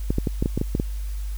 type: clicks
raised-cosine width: 3 ms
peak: -9 dBFS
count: 9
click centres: 0.105 / 0.184 / 0.272 / 0.425 / 0.459 / 0.576 / 0.614 / 0.751 / 0.799 s
effects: added 50 Hz sine -26 dBFS peak until 1.37 s + white hiss -48 dBFS RMS until 1.37 s